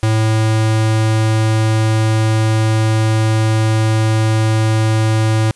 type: tone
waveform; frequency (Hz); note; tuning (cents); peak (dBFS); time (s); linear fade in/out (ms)
square; 110; A2; 0; -12; 0.03-5.51; 0
effects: white hiss -52 dBFS RMS until 5.55 s + resampled to 24000 Hz